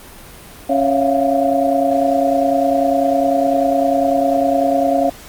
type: tone cluster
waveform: sine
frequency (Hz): 275.4 / 553 / 677 / 707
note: C#4 / C#5 / E5 / F5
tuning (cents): -11 / -4 / +46 / +21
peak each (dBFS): -18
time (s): 0.69-5.1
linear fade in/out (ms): 10
effects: pink hiss -38 dBFS RMS until 5.28 s + Opus 32 kbps